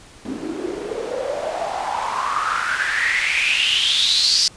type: noise with band-pass filter sweep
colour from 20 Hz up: white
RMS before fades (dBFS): -21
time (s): 0.25-4.48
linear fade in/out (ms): 2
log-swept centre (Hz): 270 to 5000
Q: 7.6
effects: pink hiss -45 dBFS RMS until 4.56 s + resampled to 22050 Hz